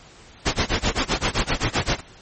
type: noise with tremolo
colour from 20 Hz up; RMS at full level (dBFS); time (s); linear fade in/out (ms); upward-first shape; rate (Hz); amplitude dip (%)
pink; -19; 0.45-2.01; 20; sine; 7.7; 95
effects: pink hiss -47 dBFS RMS until 2.21 s + MP3 32 kbps